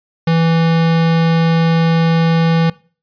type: tone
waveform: square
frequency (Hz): 164.81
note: E3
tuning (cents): 0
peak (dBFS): -11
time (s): 0.27-2.7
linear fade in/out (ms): 5
effects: noise-tail reverb RT60 0.4 s tail -22 dB re dry + resampled to 11025 Hz